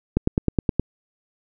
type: click train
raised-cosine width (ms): 3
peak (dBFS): -5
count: 7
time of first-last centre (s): 0.17-0.796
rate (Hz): 9.58
effects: none